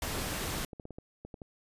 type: noise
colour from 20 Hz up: pink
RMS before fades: -35 dBFS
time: 0.02-0.65 s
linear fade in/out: 2 ms
type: clicks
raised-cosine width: 2 ms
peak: -30 dBFS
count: 8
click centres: 0.732 / 0.798 / 0.854 / 0.907 / 0.985 / 1.25 / 1.342 / 1.418 s
effects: resampled to 32000 Hz